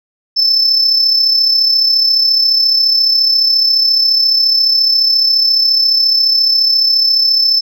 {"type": "tone with amplitude modulation", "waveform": "sine", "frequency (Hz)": 5274, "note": "E8", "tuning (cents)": 0, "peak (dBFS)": -4, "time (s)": [0.36, 7.61], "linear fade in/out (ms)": 20, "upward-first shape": "sine", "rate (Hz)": 34.4, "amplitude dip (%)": 55, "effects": ["tanh soft clip ceiling -5 dBFS"]}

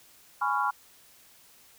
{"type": "chord", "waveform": "sine", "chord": "C# dominant seventh", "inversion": "second", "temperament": "just", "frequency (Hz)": [831.5, 997.9, 1108.7, 1385.9], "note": ["G#5", "B5", "C#6", "E#6"], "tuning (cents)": [2, 18, 0, -14], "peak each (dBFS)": -30, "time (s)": [0.41, 0.71], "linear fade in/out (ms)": 10, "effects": ["white hiss -57 dBFS RMS until 1.78 s"]}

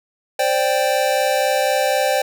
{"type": "chord", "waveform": "square", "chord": "C suspended second", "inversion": "none", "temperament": "equal", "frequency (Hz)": [523.3, 587.3, 784], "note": ["C5", "D5", "G5"], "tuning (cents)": [0, 0, 0], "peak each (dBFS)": -21, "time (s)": [0.39, 2.22], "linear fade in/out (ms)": 5, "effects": []}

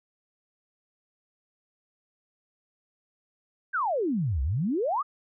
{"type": "exponential two-way sweep", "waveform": "sine", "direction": "down then up", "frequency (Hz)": [1649, 62, 1288], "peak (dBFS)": -24, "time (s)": [3.73, 5.03], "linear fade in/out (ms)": 20, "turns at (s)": 4.42, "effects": []}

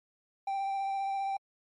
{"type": "tone with vibrato", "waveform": "triangle", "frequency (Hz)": 784, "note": "G5", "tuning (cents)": 0, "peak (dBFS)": -28, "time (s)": [0.47, 1.37], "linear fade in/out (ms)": 5, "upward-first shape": "triangle", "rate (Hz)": 15, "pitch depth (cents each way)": 18, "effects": ["MP3 48 kbps"]}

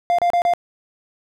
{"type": "tone bursts", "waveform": "triangle", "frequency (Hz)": 698.5, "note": "F5", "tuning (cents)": 0, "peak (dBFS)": -12, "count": 4, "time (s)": [0.1, 0.536], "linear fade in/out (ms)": 0, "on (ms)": 85, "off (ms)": 32, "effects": []}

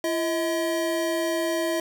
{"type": "tone pair together", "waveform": "square", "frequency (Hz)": [338, 638], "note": ["E4", "D#5"], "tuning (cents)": [43, 43], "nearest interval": "major seventh", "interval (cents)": 1100, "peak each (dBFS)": -27, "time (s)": [0.04, 1.8], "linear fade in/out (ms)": 2, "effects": []}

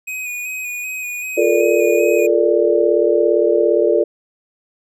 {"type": "tone with vibrato", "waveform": "square", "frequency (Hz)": 2489, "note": "D#7", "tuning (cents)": 0, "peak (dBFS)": -24, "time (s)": [0.07, 2.27], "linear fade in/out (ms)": 10, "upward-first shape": "square", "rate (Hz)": 2.6, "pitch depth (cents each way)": 22}
{"type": "chord", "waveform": "sine", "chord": "Bb major seventh", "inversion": "second", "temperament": "equal with one note detuned", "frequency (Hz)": [349.2, 428.7, 466.2, 587.3], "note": ["F4", "A4", "Bb4", "D5"], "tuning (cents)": [0, -45, 0, 0], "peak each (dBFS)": -17, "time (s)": [1.37, 4.04], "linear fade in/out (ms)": 10}
{"effects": []}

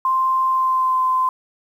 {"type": "tone with pitch glide", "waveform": "sine", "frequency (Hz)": [1046.5, 1032.1], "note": ["C6", "C6"], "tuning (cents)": [0, -24], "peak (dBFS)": -15, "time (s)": [0.05, 1.29], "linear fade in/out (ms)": 2, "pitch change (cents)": -24, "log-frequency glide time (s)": [0.49, 1.01], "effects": ["8-bit"]}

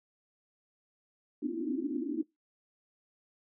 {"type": "band-pass noise", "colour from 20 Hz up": "white", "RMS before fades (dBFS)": -34, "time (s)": [1.42, 2.23], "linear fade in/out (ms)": 5, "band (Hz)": [240, 340], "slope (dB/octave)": 96, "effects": ["noise-tail reverb RT60 0.2 s tail -24 dB re dry"]}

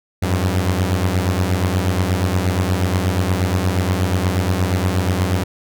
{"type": "beating tone pair", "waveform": "sawtooth", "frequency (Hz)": [89.3, 97.7], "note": ["F2", "G2"], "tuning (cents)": [39, -5], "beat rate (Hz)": 8.4, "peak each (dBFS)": [-14, -16], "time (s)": [0.22, 5.44], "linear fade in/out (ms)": 10, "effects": []}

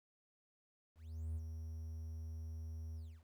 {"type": "tone with ADSR envelope", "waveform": "triangle", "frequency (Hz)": 80, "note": "D#2", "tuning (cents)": 49, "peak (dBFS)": -35, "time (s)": [0.95, 3.24], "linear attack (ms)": 410, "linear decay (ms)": 36, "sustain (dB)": -6, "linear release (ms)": 280, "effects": ["tanh soft clip ceiling -31 dBFS", "12-bit"]}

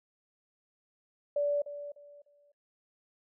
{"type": "tone with echo", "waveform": "sine", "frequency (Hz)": 579, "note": "D5", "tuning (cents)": -25, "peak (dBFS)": -26, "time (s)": [1.36, 1.62], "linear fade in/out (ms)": 5, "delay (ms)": 300, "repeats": 3, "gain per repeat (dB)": -12, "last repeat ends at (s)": 2.52, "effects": ["noise-tail reverb RT60 0.2 s tail -24 dB re dry"]}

